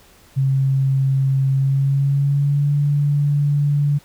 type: tone with pitch glide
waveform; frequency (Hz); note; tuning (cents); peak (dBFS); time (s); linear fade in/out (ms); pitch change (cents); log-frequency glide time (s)
sine; 134.9 to 144.58; C#3 to D3; -47 to -27; -14; 0.36-3.99; 20; +120; 1.53-2.73
effects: pink hiss -50 dBFS RMS until 4.04 s